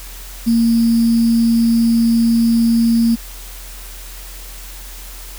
sine tone with sample-and-hold, 230.7 Hz, A#3, 18 cents flat, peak -10 dBFS, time 0.46-3.16 s, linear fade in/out 20 ms, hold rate 4900 Hz, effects added 43 Hz sine -32 dBFS peak until 5.38 s + white hiss -36 dBFS RMS until 5.38 s

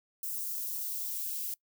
violet noise with high-pass filter sweep, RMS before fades -36 dBFS, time 0.23-1.54 s, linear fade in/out 2 ms, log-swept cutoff 6000 to 2500 Hz, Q 0.83, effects noise-tail reverb RT60 0.1 s tail -23 dB re dry

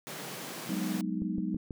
pink high-pass noise, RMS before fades -41 dBFS, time 0.07-1.01 s, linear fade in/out 0 ms, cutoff 130 Hz, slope 96 dB/octave
sine chord, G# minor seventh, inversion third, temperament equal, 185 / 207.7 / 246.9 / 311.1 Hz, F#3 / G#3 / B3 / D#4, 0 / 0 / 0 / 0 cents, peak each -34 / -35 / -38 / -36 dBFS, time 0.69-1.57 s, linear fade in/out 5 ms
click train, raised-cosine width 3 ms, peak -26 dBFS, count 4, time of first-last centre 1.22-1.708 s, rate 6.15 Hz
effects none

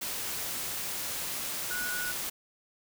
sine tone in noise, 1464 Hz, F#6, 19 cents flat, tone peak -33 dBFS, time 1.7-2.12 s, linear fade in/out 10 ms, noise white, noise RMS -35 dBFS, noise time 0.01-2.3 s, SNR -1 dB, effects none

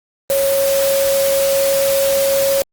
sine tone in noise, 550 Hz, C#5, 14 cents flat, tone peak -13 dBFS, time 0.3-2.62 s, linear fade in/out 0 ms, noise white, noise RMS -22 dBFS, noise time 0.3-2.62 s, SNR +6 dB, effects Opus 24 kbps

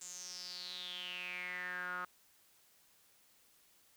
sawtooth tone with band-pass filter sweep, 180 Hz, F#3, 47 cents flat, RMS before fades -44 dBFS, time 0.01-2.05 s, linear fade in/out 5 ms, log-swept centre 7200 to 1300 Hz, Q 8, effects white hiss -68 dBFS RMS until 3.96 s

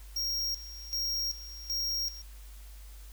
square tone with tremolo, 5588 Hz, F8, in tune, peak -30 dBFS, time 0.16-2.22 s, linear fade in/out 5 ms, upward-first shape square, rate 1.3 Hz, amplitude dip 80%, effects added 50 Hz sine -45 dBFS peak until 3.12 s + white hiss -57 dBFS RMS until 3.12 s

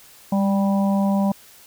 harmonic tone with a mistuned harmonic, 196 Hz, G3, in tune, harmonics 1 / 3 / 4 / 5, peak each -17 / -27 / -29 / -31 dBFS, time 0.32-1.32 s, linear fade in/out 5 ms, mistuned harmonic 1, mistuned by +28 cents, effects white hiss -48 dBFS RMS until 1.66 s

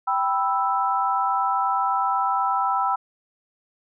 sine chord, E minor, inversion first, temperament equal, 784 / 987.8 / 1318.5 Hz, G5 / B5 / E6, 0 / 0 / 0 cents, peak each -24 dBFS, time 0.07-2.96 s, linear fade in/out 10 ms, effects none

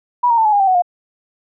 sine tone with pitch steps, 974 / 931.1 / 890.1 / 850.9 / 813.4 / 777.5 / 743.3 / 710.5 Hz, B5 / A#5 / A5 / G#5 / G#5 / G5 / F#5 / F5, -24 / -2 / +20 / +42 / -36 / -14 / +8 / +30 cents, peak -10 dBFS, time 0.23-0.822 s, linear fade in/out 10 ms, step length 74 ms, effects none

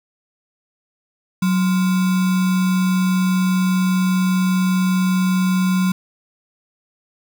sine tone with sample-and-hold, 185 Hz, F#3, in tune, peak -14 dBFS, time 1.42-5.92 s, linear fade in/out 5 ms, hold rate 1225 Hz, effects none

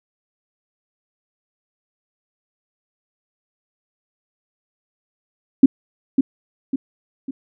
sine tone with echo, 268.9 Hz, C4, 47 cents sharp, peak -3 dBFS, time 5.63-5.66 s, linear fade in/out 5 ms, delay 550 ms, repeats 3, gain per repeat -7 dB, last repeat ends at 7.31 s, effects none

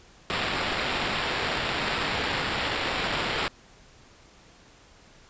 white noise with sample-and-hold, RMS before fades -28 dBFS, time 0.3-3.48 s, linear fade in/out 0 ms, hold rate 6300 Hz, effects pink hiss -54 dBFS RMS until 5.29 s + resampled to 16000 Hz

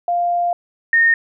sine tone pair in turn, 698.5 / 1838.6 Hz, F5 / A#6, 0 / -24 cents, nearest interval octave + perfect fourth, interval 1676 cents, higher second, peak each -15 / -10 dBFS, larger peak second, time 0.08-0.53 / 0.93-1.14 s, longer first, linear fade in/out 2 ms, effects none

